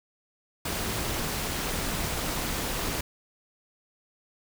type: noise with amplitude modulation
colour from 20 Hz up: pink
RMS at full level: -28 dBFS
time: 0.65-3.01 s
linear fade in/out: 5 ms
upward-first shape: sine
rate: 270 Hz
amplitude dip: 55%
effects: none